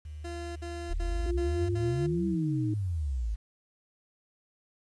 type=tone; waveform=sine; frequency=76.1 Hz; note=D#2; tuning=38 cents flat; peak=-38 dBFS; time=0.05-2.35 s; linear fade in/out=5 ms
type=tone bursts; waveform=30% pulse; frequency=343.6 Hz; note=F4; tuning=28 cents flat; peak=-35 dBFS; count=5; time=0.24-2.068 s; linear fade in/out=10 ms; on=320 ms; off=57 ms
type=exponential two-way sweep; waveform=sine; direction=up then down; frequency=35.93 to 193.3 to 50.1 Hz; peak=-28 dBFS; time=0.89-3.36 s; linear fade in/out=20 ms; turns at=2.27 s
type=tone with pitch glide; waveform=sine; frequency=349.2 to 311.1 Hz; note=F4 to D#4; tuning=0 to 0 cents; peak=-30 dBFS; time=1.26-2.74 s; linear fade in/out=5 ms; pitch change=-200 cents; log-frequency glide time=2.13-2.45 s
effects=resampled to 22050 Hz + 10-bit